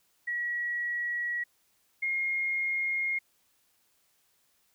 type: tone pair in turn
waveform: sine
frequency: 1920 / 2140 Hz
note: B6 / C7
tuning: -49 / +38 cents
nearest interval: major second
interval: 187 cents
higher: second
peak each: -29 / -27 dBFS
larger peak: second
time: 0.27-1.44 / 2.02-3.19 s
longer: neither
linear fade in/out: 10 ms
effects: white hiss -70 dBFS RMS until 4.74 s